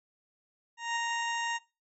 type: tone with ADSR envelope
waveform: 20% pulse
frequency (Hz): 932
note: A#5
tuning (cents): -1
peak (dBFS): -23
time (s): 0.77-1.59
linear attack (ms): 190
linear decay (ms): 10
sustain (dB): -2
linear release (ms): 30
effects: noise-tail reverb RT60 0.3 s tail -23 dB re dry + MP3 32 kbps